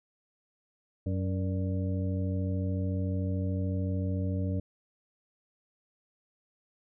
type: harmonic tone with a mistuned harmonic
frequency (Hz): 93.6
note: F#2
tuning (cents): +20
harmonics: 1 / 2 / 3 / 5 / 6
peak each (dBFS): -29 / -35 / -37 / -43 / -43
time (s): 1.06-4.6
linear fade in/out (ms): 5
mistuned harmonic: 6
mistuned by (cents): +76
effects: none